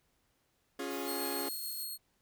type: chord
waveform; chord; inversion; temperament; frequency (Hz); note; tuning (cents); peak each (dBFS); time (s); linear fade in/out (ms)
sawtooth; Db major; none; equal with one note detuned; 277.2 / 353.7 / 415.3; Db4 / F4 / Ab4; 0 / +22 / 0; -36 / -37 / -37; 0.79-1.49; 5
type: noise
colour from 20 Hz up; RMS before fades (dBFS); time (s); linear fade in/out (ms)
violet; -48; 0.9-1.84; 10
type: tone with tremolo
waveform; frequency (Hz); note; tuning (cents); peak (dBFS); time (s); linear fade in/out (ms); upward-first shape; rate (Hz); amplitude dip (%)
5% pulse; 4286; C8; +41; -30; 1.05-1.98; 50; sine; 6.8; 25
effects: pink hiss -75 dBFS RMS until 2.21 s